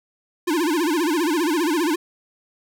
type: tone with vibrato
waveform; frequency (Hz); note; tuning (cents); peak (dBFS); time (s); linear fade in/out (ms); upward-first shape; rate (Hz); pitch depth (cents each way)
square; 322.9; E4; -36; -19; 0.47-1.96; 10; sine; 15; 180
effects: none